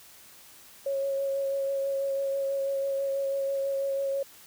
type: tone with vibrato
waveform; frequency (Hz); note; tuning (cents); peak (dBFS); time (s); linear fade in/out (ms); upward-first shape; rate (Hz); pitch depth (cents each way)
sine; 549; C#5; -17; -26; 0.86-4.23; 5; sine; 6.1; 14
effects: white hiss -52 dBFS RMS until 4.46 s